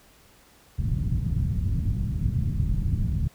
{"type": "low-pass noise", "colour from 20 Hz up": "white", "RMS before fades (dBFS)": -25, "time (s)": [0.78, 3.28], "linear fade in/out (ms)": 10, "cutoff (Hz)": 150, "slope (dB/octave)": 24, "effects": ["pink hiss -56 dBFS RMS until 3.34 s"]}